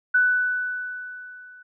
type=tone with level ramp; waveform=sine; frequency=1491 Hz; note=F#6; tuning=13 cents sharp; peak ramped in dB=-14 to -44 dBFS; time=0.14-1.63 s; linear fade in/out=10 ms; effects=none